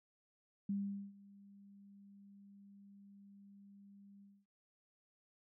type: tone with ADSR envelope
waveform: sine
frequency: 199.6 Hz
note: G3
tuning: 32 cents sharp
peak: -34 dBFS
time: 0.69-4.46 s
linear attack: 5 ms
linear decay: 430 ms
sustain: -23 dB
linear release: 240 ms
effects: none